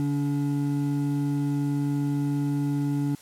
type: tone pair together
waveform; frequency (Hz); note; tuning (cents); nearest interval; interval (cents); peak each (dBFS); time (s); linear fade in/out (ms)
triangle; 143.1 / 285.8; D3 / D4; -45 / -47; octave; 1198; -24; 0-3.15; 0
effects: white hiss -51 dBFS RMS until 3.21 s + low-pass 12000 Hz 12 dB/octave